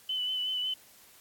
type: tone with vibrato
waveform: sine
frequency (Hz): 3010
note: F#7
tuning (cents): +29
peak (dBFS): -29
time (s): 0.09-0.74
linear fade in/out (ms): 5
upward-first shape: sine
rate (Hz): 5.4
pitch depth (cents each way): 26
effects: white hiss -57 dBFS RMS until 1.2 s + AAC 64 kbps